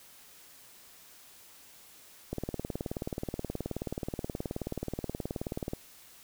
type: click train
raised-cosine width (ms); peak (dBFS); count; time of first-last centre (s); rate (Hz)
2; -20; 65; 2.33-5.734; 18.8
effects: white hiss -55 dBFS RMS until 6.23 s